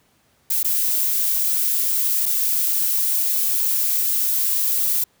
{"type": "noise with dropouts", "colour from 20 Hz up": "violet", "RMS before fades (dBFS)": -20, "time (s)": [0.5, 5.04], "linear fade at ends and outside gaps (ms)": 5, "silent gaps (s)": [[0.63, 0.645], [2.257, 2.261]], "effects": ["pink hiss -61 dBFS RMS until 5.2 s", "high-pass 60 Hz 12 dB/octave"]}